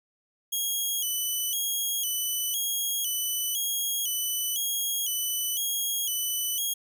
5% pulse tone with vibrato, 3136 Hz, G7, in tune, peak -19 dBFS, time 0.52-6.74 s, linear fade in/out 10 ms, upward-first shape square, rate 0.99 Hz, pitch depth 82 cents each way, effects none

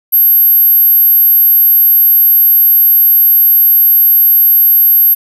sine tone, 12560 Hz, G9, 2 cents sharp, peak -4 dBFS, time 0.12-5.15 s, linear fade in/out 20 ms, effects none

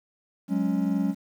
triangle chord, F# suspended second, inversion none, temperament equal, 185 / 207.7 / 277.2 Hz, F#3 / G#3 / C#4, 0 / 0 / 0 cents, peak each -25 dBFS, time 0.48-1.15 s, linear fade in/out 50 ms, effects 9-bit

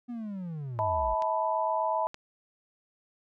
triangle linear sweep, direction down, 246.9 to 43.65 Hz, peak -32 dBFS, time 0.08-1.15 s, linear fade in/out 20 ms
sine chord, E suspended fourth, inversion none, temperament equal with one note detuned, 642.7 / 880 / 987.8 Hz, E5 / A5 / B5, -44 / 0 / 0 cents, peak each -30 dBFS, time 0.79-2.07 s, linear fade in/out 0 ms
clicks, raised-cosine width 0.2 ms, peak -25 dBFS, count 2, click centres 1.222 / 2.144 s
effects none

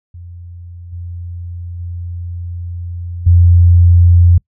sine tone with level steps, 87 Hz, F2, 6 cents flat, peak -29 / -23 / -21 / -4 dBFS, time 0.14-4.38 s, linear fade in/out 5 ms, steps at 0.92 / 1.79 / 3.26 s, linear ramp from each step 10 ms, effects noise-tail reverb RT60 0.1 s tail -26 dB re dry

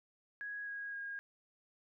sine tone with pitch steps, 1661.2 / 1645 / 1628.9 Hz, G#6 / G#6 / G#6, 0 / -17 / -34 cents, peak -40 dBFS, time 0.41-1.19 s, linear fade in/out 0 ms, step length 260 ms, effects none

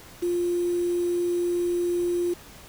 sine tone with quantisation, 350 Hz, F4, 4 cents sharp, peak -22 dBFS, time 0.22-2.34 s, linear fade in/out 10 ms, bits 7, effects pink hiss -47 dBFS RMS until 2.68 s

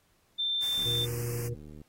sine tone, 3569 Hz, A7, 24 cents sharp, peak -27 dBFS, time 0.38-1.06 s, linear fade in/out 20 ms
white band-stop noise, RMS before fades -42 dBFS, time 0.61-1.49 s, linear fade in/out 20 ms, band 2800 to 4800 Hz, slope 96 dB/octave
click train, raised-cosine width 3 ms, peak -35 dBFS, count 79, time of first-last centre 0.78-1.816 s, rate 75.3 Hz
harmonic tone, 119.2 Hz, A#2, 39 cents sharp, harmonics 1 / 3 / 4, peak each -32 / -44 / -39 dBFS, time 0.85-1.55 s, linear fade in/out 20 ms
effects pink hiss -69 dBFS RMS until 1.88 s + AAC 48 kbps

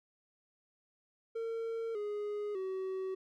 triangle tone with pitch steps, 455.5 / 415.3 / 378.6 Hz, A#4 / G#4 / F#4, -40 / 0 / +40 cents, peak -33 dBFS, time 1.35-3.15 s, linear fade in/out 10 ms, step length 600 ms, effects none

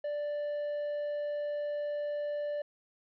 triangle tone, 587.3 Hz, D5, in tune, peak -30 dBFS, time 0.04-2.62 s, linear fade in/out 5 ms, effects resampled to 11025 Hz + 12-bit

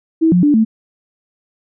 sine tone with pitch steps, 323.7 / 178 / 293.1 / 221.3 Hz, E4 / F3 / D4 / A3, -31 / +33 / -3 / +10 cents, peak -8 dBFS, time 0.21-0.65 s, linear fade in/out 20 ms, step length 110 ms, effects none

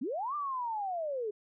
sine linear two-way sweep, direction up then down, 210 to 1202 to 402.8 Hz, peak -32 dBFS, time 0.01-1.31 s, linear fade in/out 10 ms, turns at 0.35 s, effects none

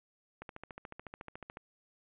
click train, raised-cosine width 0.5 ms, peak -29 dBFS, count 17, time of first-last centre 0.42-1.571 s, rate 13.9 Hz, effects resampled to 8000 Hz + 11-bit

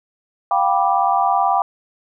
sine chord, G dominant seventh, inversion third, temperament just, 705.6 / 784 / 980 / 1176 Hz, F5 / G5 / B5 / D6, +18 / 0 / -14 / +2 cents, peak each -20 / -17 / -21 / -21 dBFS, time 0.51-1.62 s, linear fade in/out 2 ms, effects none

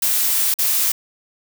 blue noise with dropouts, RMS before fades -18 dBFS, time 0.02-0.92 s, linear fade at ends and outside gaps 5 ms, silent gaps 0.541-0.587 s, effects none

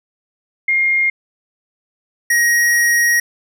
sine / square tone pair in turn, 2127 / 1889.8 Hz, C7 / A#6, +28 / +23 cents, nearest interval major second, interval 205 cents, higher first, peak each -12 dBFS, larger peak neither, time 0.68-1.1 / 2.3-3.2 s, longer second, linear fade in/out 5 ms, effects none

